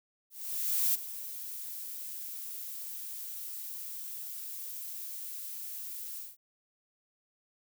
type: noise with ADSR envelope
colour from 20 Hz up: violet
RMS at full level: -27 dBFS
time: 0.3-6.37 s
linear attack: 640 ms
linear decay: 21 ms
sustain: -14 dB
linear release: 180 ms
effects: none